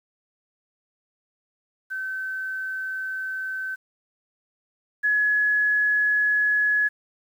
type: tone pair in turn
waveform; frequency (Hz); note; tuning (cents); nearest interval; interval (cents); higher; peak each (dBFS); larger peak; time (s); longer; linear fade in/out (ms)
sine; 1534 / 1691.4; G6 / G#6; -38 / +31; major second; 169; second; -27 / -18; second; 1.9-3.76 / 5.03-6.89; neither; 20
effects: 9-bit